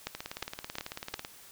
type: two click trains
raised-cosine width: 0.2 ms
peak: -16 / -20 dBFS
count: 4 / 21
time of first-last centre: 0.07-1.141 / 0.15-1.249 s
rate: 2.8 / 18.2 Hz
effects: white hiss -53 dBFS RMS until 1.51 s